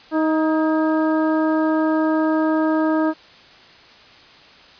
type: harmonic tone with a mistuned harmonic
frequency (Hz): 314.2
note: D#4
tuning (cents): +17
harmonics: 1 / 2 / 3 / 4 / 5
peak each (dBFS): -17 / -23 / -27 / -29 / -31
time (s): 0.11-3.14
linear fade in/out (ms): 50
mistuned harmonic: 5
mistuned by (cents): +44
effects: white hiss -46 dBFS RMS until 4.79 s + resampled to 11025 Hz